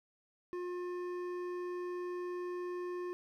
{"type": "tone with hard clipping", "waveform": "triangle", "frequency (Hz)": 356.6, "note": "F4", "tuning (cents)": 36, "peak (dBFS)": -39, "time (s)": [0.53, 3.13], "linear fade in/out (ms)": 0, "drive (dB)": 14, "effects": []}